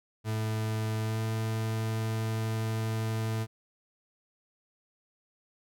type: tone with pitch glide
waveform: 40% pulse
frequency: 109.5 to 110.96 Hz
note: A2 to A2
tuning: -8 to +15 cents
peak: -28 dBFS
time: 0.24-3.47 s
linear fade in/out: 50 ms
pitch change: +23 cents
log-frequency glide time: 1.02-1.2 s
effects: none